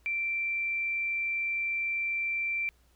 sine tone, 2349 Hz, D7, in tune, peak -28 dBFS, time 0.06-2.69 s, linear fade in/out 0 ms, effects added 60 Hz sine -62 dBFS peak until 2.95 s + pink hiss -68 dBFS RMS until 2.95 s

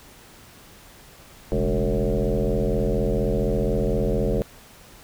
sine tone with frequency modulation, 203 Hz, G#3, 39 cents flat, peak -19 dBFS, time 1.52-4.42 s, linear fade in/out 0 ms, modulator 84.2 Hz, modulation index 4.3, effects pink hiss -48 dBFS RMS until 5.03 s

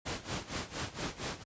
pink noise with tremolo, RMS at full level -35 dBFS, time 0.05-1.44 s, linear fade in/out 20 ms, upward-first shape sine, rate 4.3 Hz, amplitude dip 85%, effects high-pass 60 Hz 12 dB/octave + resampled to 16000 Hz

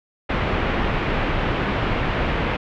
pink low-pass noise, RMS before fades -22 dBFS, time 0.29-2.57 s, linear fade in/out 10 ms, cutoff 2800 Hz, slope 24 dB/octave, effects none

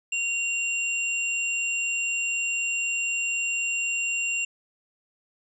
sine tone pair together, 2764 / 7389 Hz, F7 / A#8, -19 / -16 cents, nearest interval octave + perfect fourth, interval 1703 cents, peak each -25 / -32 dBFS, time 0.12-4.45 s, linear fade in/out 5 ms, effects none

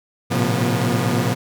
sawtooth tone cluster, 110.1 / 119.2 / 134.7 / 176.8 / 242.5 Hz, A2 / A#2 / C#3 / F3 / B3, +2 / +39 / -49 / +22 / -31 cents, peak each -20 dBFS, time 0.3-1.35 s, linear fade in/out 20 ms, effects none

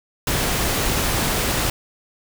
pink noise, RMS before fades -21 dBFS, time 0.27-1.7 s, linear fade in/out 2 ms, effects none

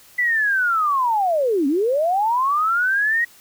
sine linear two-way sweep, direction down then up, 2000 to 261.6 to 1910 Hz, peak -16 dBFS, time 0.18-3.25 s, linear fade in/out 10 ms, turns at 1.67 s, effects white hiss -49 dBFS RMS until 3.4 s

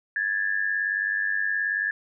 sine tone pair together, 1661.2 / 1760 Hz, G#6 / A6, 0 / 0 cents, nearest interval minor second, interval 100 cents, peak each -26 dBFS, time 0.16-1.91 s, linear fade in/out 2 ms, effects none

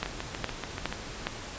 two click trains, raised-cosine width 0.3 ms, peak -12 / -17 dBFS, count 4 / 7, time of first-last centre 0.03-1.27 / 0.06-0.926 s, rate 2.42 / 6.93 Hz, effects pink hiss -40 dBFS RMS until 1.58 s + resampled to 16000 Hz

